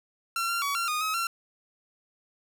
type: tone with pitch steps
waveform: sawtooth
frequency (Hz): 1361 / 1379 / 1131 / 1372 / 1231 / 1275 / 1363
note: F6 / F6 / C#6 / F6 / D#6 / D#6 / F6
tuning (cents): -45 / -22 / +34 / -31 / -19 / +42 / -43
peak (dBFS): -23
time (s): 0.36-1.27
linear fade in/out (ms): 2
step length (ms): 130
effects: none